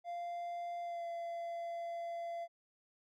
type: tone with pitch glide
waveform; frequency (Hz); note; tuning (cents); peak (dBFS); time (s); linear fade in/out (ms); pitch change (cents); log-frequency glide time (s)
triangle; 694 to 681.7; F5 to F5; -11 to -42; -37; 0.04-2.48; 50; -31; 0.82-1.06
effects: none